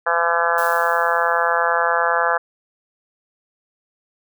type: harmonic tone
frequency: 169.5 Hz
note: E3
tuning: 49 cents sharp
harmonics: 3 / 4 / 5 / 6 / 7 / 8 / 9 / 10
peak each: -24 / -24 / -24 / -24 / -24 / -24 / -24 / -24 dBFS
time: 0.06-2.38 s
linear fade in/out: 10 ms
type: noise with exponential decay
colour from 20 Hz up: blue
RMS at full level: -32 dBFS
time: 0.58-1.87 s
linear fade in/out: 1 ms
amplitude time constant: 280 ms
effects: none